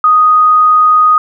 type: tone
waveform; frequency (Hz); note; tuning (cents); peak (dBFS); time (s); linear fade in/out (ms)
sine; 1244.5; D#6; 0; -4; 0.04-1.18; 2
effects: none